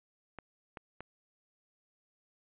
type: clicks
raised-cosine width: 0.5 ms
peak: -28 dBFS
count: 3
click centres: 0.387 / 0.772 / 1.006 s
effects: resampled to 8000 Hz